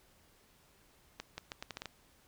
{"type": "accelerating click train", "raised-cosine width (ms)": 0.2, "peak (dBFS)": -23, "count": 8, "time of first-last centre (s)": [1.2, 1.857], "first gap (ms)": 180, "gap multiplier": 0.77, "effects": ["pink hiss -66 dBFS RMS until 2.27 s"]}